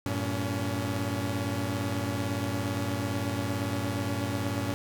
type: tone cluster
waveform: sawtooth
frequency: 96.8 / 114.5 / 282 Hz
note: G2 / A#2 / C#4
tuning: -21 / -31 / +30 cents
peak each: -29 dBFS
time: 0.06-4.74 s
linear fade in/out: 0 ms
effects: none